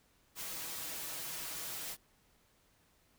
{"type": "noise with comb filter", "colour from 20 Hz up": "white", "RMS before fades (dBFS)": -42, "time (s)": [0.35, 1.97], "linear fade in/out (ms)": 50, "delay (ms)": 6.2, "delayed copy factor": 0.65, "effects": ["pink hiss -70 dBFS RMS until 3.18 s"]}